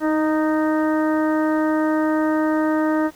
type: harmonic tone with a mistuned harmonic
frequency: 309.5 Hz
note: D#4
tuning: 9 cents flat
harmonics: 1 / 2 / 3 / 4 / 5 / 6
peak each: -18 / -24 / -28 / -30 / -32 / -34 dBFS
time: 0-3.11 s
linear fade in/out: 50 ms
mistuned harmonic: 1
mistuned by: +15 cents
effects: pink hiss -49 dBFS RMS until 3.15 s